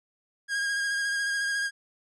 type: tone with vibrato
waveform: 45% pulse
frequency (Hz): 1628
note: G#6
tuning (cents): -35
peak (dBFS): -26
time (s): 0.48-1.71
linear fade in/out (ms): 50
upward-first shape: square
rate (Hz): 14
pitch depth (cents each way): 17
effects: resampled to 22050 Hz